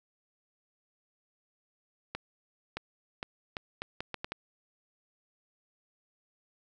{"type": "accelerating click train", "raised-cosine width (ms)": 0.3, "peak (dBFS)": -19, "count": 9, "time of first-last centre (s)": [2.15, 4.32], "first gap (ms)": 620, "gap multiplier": 0.74, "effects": []}